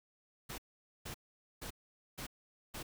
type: noise bursts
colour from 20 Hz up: pink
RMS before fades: -44 dBFS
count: 5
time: 0.49-2.83 s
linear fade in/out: 10 ms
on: 92 ms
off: 470 ms
effects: none